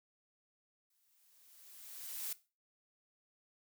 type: noise with exponential growth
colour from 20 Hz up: blue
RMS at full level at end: -39 dBFS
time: 0.9-2.33 s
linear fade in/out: 5 ms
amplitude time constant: 310 ms
effects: noise-tail reverb RT60 0.3 s tail -17 dB re dry